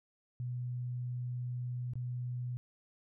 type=tone with dropouts; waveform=sine; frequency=123.47 Hz; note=B2; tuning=in tune; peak=-35 dBFS; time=0.4-2.57 s; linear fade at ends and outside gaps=0 ms; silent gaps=1.935-1.955 s; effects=none